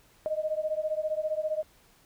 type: beating tone pair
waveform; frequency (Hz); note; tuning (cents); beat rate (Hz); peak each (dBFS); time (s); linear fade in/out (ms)
sine; 614 / 629; D#5 / D#5; -23 / +19; 15; -30 / -31; 0.26-1.63; 0
effects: pink hiss -61 dBFS RMS until 2.05 s